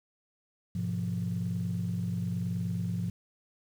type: chord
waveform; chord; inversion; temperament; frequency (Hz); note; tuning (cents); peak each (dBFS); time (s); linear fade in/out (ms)
sine; F diminished; first; just; 104.77 / 125.72 / 174.61; Ab2 / Cb3 / F3; +16 / +31 / 0; -33 / -36 / -31; 0.75-3.1; 5
effects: tanh soft clip ceiling -23 dBFS + 9-bit